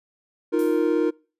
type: chord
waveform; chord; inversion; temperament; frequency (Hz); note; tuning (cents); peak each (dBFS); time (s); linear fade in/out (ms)
triangle; Eb suspended second; none; equal; 311.1 / 349.2 / 466.2; Eb4 / F4 / Bb4; 0 / 0 / 0; -21; 0.52-1.11; 20
type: noise with exponential decay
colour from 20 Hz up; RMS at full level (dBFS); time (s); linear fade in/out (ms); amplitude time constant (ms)
violet; -37; 0.59-1.05; 1; 100
effects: noise-tail reverb RT60 0.4 s tail -26 dB re dry + resampled to 32000 Hz